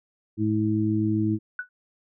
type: harmonic tone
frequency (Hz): 107.5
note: A2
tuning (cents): -40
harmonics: 1 / 2 / 3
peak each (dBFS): -26 / -26 / -24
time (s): 0.37-1.39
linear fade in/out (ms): 50
type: tone with exponential decay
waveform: sine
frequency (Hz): 1480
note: F#6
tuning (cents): 0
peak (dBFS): -24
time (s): 1.59-1.69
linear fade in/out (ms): 2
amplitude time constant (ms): 20
effects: none